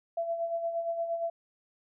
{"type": "tone with tremolo", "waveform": "sine", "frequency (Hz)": 672, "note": "E5", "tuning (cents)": 33, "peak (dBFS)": -27, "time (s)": [0.17, 1.3], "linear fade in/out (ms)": 5, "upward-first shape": "sine", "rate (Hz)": 8.6, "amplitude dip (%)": 55, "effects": []}